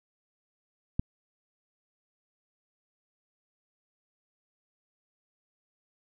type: click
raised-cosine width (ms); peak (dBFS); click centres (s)
5; -14; 0.995
effects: none